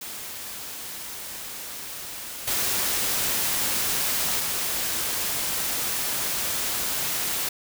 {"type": "noise with level steps", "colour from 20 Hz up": "white", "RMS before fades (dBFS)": [-36, -25, -27], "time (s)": [0.01, 7.49], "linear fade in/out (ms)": 5, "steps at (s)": [2.47, 4.39], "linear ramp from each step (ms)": 10, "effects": []}